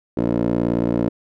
15% pulse tone with band-pass filter, 58.4 Hz, A#1, 4 cents sharp, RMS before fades -20 dBFS, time 0.17-1.09 s, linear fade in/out 5 ms, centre 360 Hz, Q 3.2, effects none

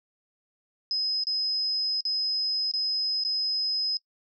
sine tone with dropouts, 5070 Hz, D#8, 32 cents sharp, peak -24 dBFS, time 0.91-3.97 s, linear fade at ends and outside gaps 1 ms, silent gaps 1.237-1.269 / 2.007-2.052 / 2.714-2.737 / 3.237-3.249 s, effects noise-tail reverb RT60 0.1 s tail -23 dB re dry

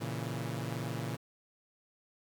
sawtooth chord, A# diminished, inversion none, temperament equal, 116.54 / 138.59 / 164.81 Hz, A#2 / C#3 / E3, 0 / 0 / 0 cents, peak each -34 / -36 / -37 dBFS, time 0-1.17 s, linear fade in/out 20 ms, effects 11-bit

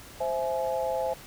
sine chord, C augmented, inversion none, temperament equal with one note detuned, 523.3 / 659.3 / 844.2 Hz, C5 / E5 / G#5, 0 / 0 / +28 cents, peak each -29 / -31 / -32 dBFS, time 0.2-1.14 s, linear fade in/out 10 ms, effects pink hiss -47 dBFS RMS until 1.26 s

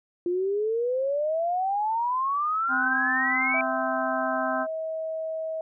sine exponential sweep, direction up, 345.4 to 2336 Hz, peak -23 dBFS, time 0.26-3.61 s, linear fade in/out 2 ms
harmonic tone, 259.3 Hz, C4, 15 cents flat, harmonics 1 / 3 / 4 / 5 / 6, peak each -32 / -32 / -32 / -32 / -32 dBFS, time 2.68-4.67 s, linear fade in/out 50 ms
sine tone with pitch glide, 659.3 to 640.5 Hz, E5 to E5, 0 to -50 cents, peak -28 dBFS, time 3.54-5.61 s, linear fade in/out 2 ms, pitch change -50 cents, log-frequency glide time 3.76-4.69 s
effects none

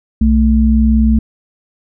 sine tone pair together, 62.92 / 221 Hz, B1 / A3, +33 / +8 cents, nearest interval octave + minor seventh, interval 2175 cents, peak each -10 dBFS, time 0.21-1.19 s, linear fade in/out 5 ms, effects none

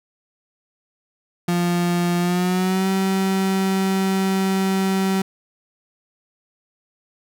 35% pulse tone with pitch glide, 174.61 to 191.52 Hz, F3 to G3, 0 to -40 cents, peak -16 dBFS, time 1.48-5.22 s, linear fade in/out 5 ms, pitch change +160 cents, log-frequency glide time 2.18-2.89 s, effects none

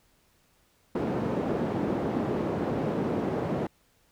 white band-pass noise, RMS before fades -29 dBFS, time 0.95-3.67 s, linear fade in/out 5 ms, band 140 to 400 Hz, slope 12 dB/octave, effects pink hiss -66 dBFS RMS until 4.11 s

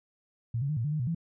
sine tone with pitch steps, 116.6 / 139.4 / 152.3 / 114.8 / 148.5 / 153.8 / 122.4 / 166.4 Hz, A#2 / C#3 / D#3 / A#2 / D3 / D#3 / B2 / E3, +1 / +10 / -37 / -26 / +20 / -20 / -15 / +17 cents, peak -27 dBFS, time 0.54-1.148 s, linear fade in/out 5 ms, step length 76 ms, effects none

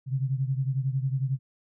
sine beating tone pair, 130.81 / 141.81 Hz, C3 / C#3, 0 / +40 cents, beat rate 11 Hz, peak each -26 / -30 dBFS, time 0.06-1.39 s, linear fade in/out 50 ms, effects none

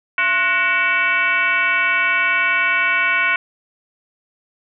sine tone with frequency modulation, 1864.7 Hz, A#6, in tune, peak -14 dBFS, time 0.18-3.36 s, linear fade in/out 2 ms, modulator 395 Hz, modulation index 1.9, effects none

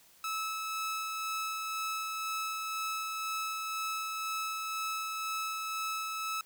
sawtooth tone with tremolo, 1302 Hz, E6, 22 cents flat, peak -29 dBFS, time 0.24-6.41 s, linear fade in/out 2 ms, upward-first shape sine, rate 2 Hz, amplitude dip 25%, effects white hiss -61 dBFS RMS until 6.45 s

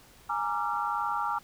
sine chord, Bb dominant seventh, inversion third, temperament equal with one note detuned, 830.6 / 932.3 / 1174.7 / 1369.7 Hz, Ab5 / Bb5 / D6 / F6, 0 / 0 / 0 / -34 cents, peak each -33 dBFS, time 0.29-1.39 s, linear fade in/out 10 ms, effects pink hiss -56 dBFS RMS until 1.43 s

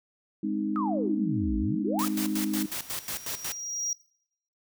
sine chord, Ab major, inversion none, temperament equal with one note detuned, 206 / 261.6 / 311.1 Hz, Ab3 / C4 / Eb4, -14 / 0 / 0 cents, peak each -30 / -34 / -30 dBFS, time 0.43-2.66 s, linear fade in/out 5 ms
sine exponential two-way sweep, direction down then up, 1318.5 to 52 to 1318.5 Hz, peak -29 dBFS, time 0.76-2.05 s, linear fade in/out 0 ms, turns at 1.57 s
white noise with tremolo, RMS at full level -33 dBFS, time 1.99-3.52 s, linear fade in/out 0 ms, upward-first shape square, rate 5.5 Hz, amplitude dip 80%
triangle tone with exponential growth, 5710 Hz, F8, 37 cents sharp, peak -25 dBFS, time 2.41-3.93 s, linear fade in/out 1 ms, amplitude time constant 330 ms
effects noise-tail reverb RT60 0.7 s tail -21 dB re dry

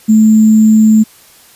sine tone with sample-and-hold, 218.1 Hz, A3, 15 cents flat, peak -3 dBFS, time 0.08-1.04 s, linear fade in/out 20 ms, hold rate 7350 Hz, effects white hiss -42 dBFS RMS until 1.55 s + resampled to 32000 Hz

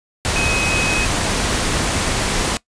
sine tone in noise, 2534 Hz, D#7, 31 cents sharp, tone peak -19 dBFS, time 0.36-1.05 s, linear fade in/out 0 ms, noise pink, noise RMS -19 dBFS, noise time 0.25-2.57 s, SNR -3 dB, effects noise-tail reverb RT60 0.1 s tail -20 dB re dry + resampled to 22050 Hz

